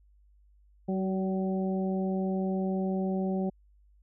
harmonic tone with a mistuned harmonic, 190 Hz, F#3, 46 cents sharp, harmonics 1 / 2 / 3 / 4, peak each -28 / -34 / -38 / -40 dBFS, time 0.88-3.5 s, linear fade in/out 10 ms, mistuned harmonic 2, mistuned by -18 cents, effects added 50 Hz sine -58 dBFS peak until 4.02 s

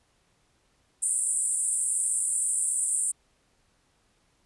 white band-pass noise, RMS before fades -27 dBFS, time 1.02-3.12 s, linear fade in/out 10 ms, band 8100 to 9600 Hz, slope 96 dB/octave, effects pink hiss -68 dBFS RMS until 4.45 s + resampled to 24000 Hz

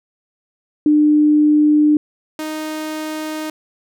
sine / sawtooth tone pair in turn, 300 / 310.4 Hz, D4 / D#4, +37 / -4 cents, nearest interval minor second, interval 59 cents, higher second, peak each -9 / -19 dBFS, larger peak first, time 0.86-1.97 / 2.39-3.5 s, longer neither, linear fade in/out 2 ms, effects none

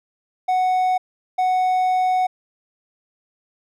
triangle tone bursts at uneven times, 740 Hz, F#5, in tune, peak -14 dBFS, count 2, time 0.48-0.98 / 1.38-2.27 s, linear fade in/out 10 ms, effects none

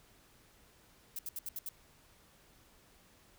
violet noise bursts, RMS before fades -40 dBFS, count 6, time 1.16-1.689 s, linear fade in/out 2 ms, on 29 ms, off 71 ms, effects pink hiss -64 dBFS RMS until 3.38 s

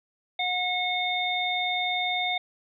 harmonic tone, 726 Hz, F#5, 33 cents flat, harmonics 1 / 3 / 5, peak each -29 / -29 / -29 dBFS, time 0.39-2.38 s, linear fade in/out 5 ms, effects none

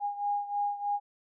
sine beating tone pair, 816 / 819.2 Hz, G#5 / G#5, -31 / -24 cents, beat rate 3.2 Hz, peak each -30 / -34 dBFS, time 0-1 s, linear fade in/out 50 ms, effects none

